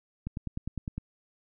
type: click train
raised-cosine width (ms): 5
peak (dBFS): -21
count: 8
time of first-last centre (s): 0.27-0.98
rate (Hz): 9.86
effects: none